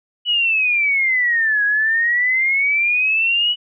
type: exponential two-way sweep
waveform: sine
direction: down then up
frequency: 2964 to 1651 to 2964 Hz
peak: -14 dBFS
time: 0.25-3.56 s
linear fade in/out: 50 ms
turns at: 1.64 s
effects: none